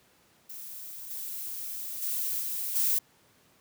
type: noise with level steps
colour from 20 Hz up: violet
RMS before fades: -42 / -37 / -31 / -33 / -26 dBFS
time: 0.49-2.99 s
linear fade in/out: 10 ms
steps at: 1.1 / 2.02 / 2.4 / 2.75 s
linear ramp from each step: 10 ms
effects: pink hiss -63 dBFS RMS until 3.6 s + high-pass 100 Hz 12 dB/octave